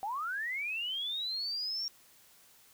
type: linear sweep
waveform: sine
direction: up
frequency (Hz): 754 to 5590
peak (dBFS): -33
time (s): 0.03-1.88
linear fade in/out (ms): 0
effects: white hiss -61 dBFS RMS until 2.73 s